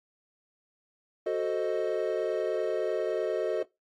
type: chord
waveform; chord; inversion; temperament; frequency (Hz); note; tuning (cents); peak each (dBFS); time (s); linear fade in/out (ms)
triangle; F# diminished seventh; none; equal; 370 / 440 / 523.3 / 622.3; F#4 / A4 / C5 / Eb5; 0 / 0 / 0 / 0; -30 / -29 / -33 / -30; 1.26-3.63; 5
effects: noise-tail reverb RT60 0.2 s tail -21 dB re dry + AAC 32 kbps